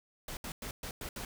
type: noise bursts at uneven times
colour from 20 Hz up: pink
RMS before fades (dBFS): -41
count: 6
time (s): 0.28-0.37 / 0.44-0.52 / 0.62-0.71 / 0.83-0.91 / 1.01-1.09 / 1.16-1.25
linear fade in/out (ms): 2
effects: none